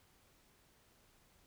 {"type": "silence", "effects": ["pink hiss -69 dBFS RMS until 1.46 s"]}